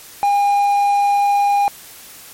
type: tone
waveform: triangle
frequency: 810 Hz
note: G#5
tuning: 43 cents flat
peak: -10 dBFS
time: 0.23-1.68 s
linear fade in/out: 0 ms
effects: white hiss -39 dBFS RMS until 2.33 s + MP3 64 kbps